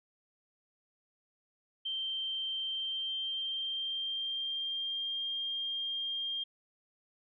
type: tone with pitch glide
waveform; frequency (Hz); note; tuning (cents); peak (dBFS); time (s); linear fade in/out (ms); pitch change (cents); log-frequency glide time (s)
sine; 3136 to 3207; G7 to G7; 0 to +39; -33; 1.85-6.44; 10; +39; 2.65-5.26
effects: none